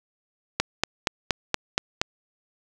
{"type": "click train", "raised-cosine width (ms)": 0.2, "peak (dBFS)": -3, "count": 7, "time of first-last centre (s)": [0.6, 2.015], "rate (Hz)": 4.24, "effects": []}